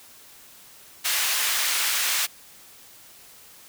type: high-pass noise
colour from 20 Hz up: pink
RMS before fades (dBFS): -24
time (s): 1.04-2.27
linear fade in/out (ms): 20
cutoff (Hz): 1700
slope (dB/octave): 12
effects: white hiss -49 dBFS RMS until 3.68 s